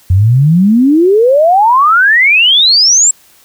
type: exponential sweep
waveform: sine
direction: up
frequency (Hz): 87.31 to 7720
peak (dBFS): -4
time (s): 0.1-3.11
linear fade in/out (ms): 5
effects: white hiss -45 dBFS RMS until 3.44 s